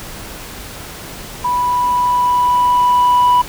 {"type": "tone with level ramp", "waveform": "sine", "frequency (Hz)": 985, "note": "B5", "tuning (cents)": -5, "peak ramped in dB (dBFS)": [-13, -5], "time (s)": [1.44, 3.42], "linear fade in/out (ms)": 10, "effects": ["tanh soft clip ceiling -7 dBFS", "pink hiss -31 dBFS RMS until 3.48 s"]}